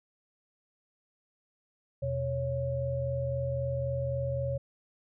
sine tone cluster, 83.2 / 127 / 553 Hz, E2 / B2 / C#5, +17 / +49 / -4 cents, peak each -38 / -32 / -32 dBFS, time 2.02-4.58 s, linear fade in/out 10 ms, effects none

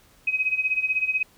sine tone with tremolo, 2529 Hz, D#7, 28 cents sharp, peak -18 dBFS, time 0.27-1.23 s, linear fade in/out 5 ms, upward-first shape sine, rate 16 Hz, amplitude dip 80%, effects pink hiss -57 dBFS RMS until 1.37 s

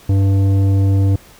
triangle tone with tanh clipping, 97.7 Hz, G2, 5 cents flat, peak -12 dBFS, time 0.09-1.16 s, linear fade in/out 5 ms, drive 15 dB, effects pink hiss -44 dBFS RMS until 1.39 s

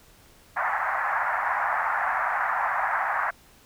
pink band-pass noise, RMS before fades -26 dBFS, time 0.56-3.31 s, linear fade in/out 10 ms, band 720 to 1900 Hz, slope 48 dB/octave, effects pink hiss -55 dBFS RMS until 3.65 s

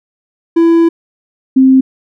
triangle / sine tone pair in turn, 333.4 / 263 Hz, E4 / C4, +20 / +9 cents, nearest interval major third, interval 411 cents, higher first, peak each -3 dBFS, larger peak neither, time 0.56-0.89 / 1.56-1.81 s, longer first, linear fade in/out 10 ms, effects none

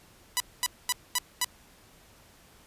5% pulse tone bursts, 987.8 Hz, B5, in tune, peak -12 dBFS, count 5, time 0.37-1.445 s, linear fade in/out 0 ms, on 31 ms, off 230 ms, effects pink hiss -57 dBFS RMS until 2.66 s + resampled to 32000 Hz

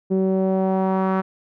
sawtooth tone with low-pass filter sweep, 189.6 Hz, F#3, 43 cents sharp, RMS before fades -20 dBFS, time 0.1-1.22 s, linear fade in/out 20 ms, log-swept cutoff 390 to 1300 Hz, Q 2.1, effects none

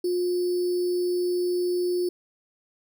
sine tone with sample-and-hold, 356.7 Hz, F4, 37 cents sharp, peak -22 dBFS, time 0.04-2.09 s, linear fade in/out 5 ms, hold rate 4900 Hz, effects none

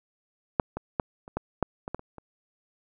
clicks, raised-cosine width 1 ms, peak -6 / -18 / -10 / -29 / -14 / -9 / -20 / -16 / -29 / -28 dBFS, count 10, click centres 0.598 / 0.77 / 0.998 / 1.279 / 1.37 / 1.627 / 1.879 / 1.946 / 1.994 / 2.183 s, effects none

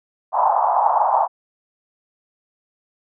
white band-pass noise, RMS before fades -17 dBFS, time 0.32-1.28 s, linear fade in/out 50 ms, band 710 to 970 Hz, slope 48 dB/octave, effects none

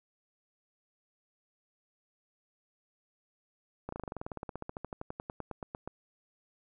slowing click train, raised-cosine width 1 ms, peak -24 dBFS, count 29, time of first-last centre 3.89-5.876 s, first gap 34 ms, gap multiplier 1.05, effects none

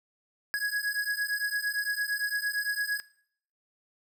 square beating tone pair, 1661.2 / 1670 Hz, G#6 / G#6, 0 / +9 cents, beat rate 8.8 Hz, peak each -32 / -32 dBFS, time 0.54-3 s, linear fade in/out 0 ms, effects noise-tail reverb RT60 0.6 s tail -19 dB re dry

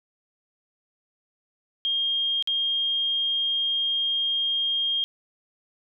sine tone with dropouts, 3225 Hz, G7, 48 cents sharp, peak -22 dBFS, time 1.85-5.04 s, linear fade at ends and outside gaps 0 ms, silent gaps 2.425-2.474 s, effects none

